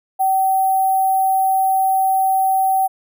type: tone with sample-and-hold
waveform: sine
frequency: 766 Hz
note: G5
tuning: 40 cents flat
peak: -13 dBFS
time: 0.19-2.88 s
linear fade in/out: 20 ms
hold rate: 11025 Hz
effects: none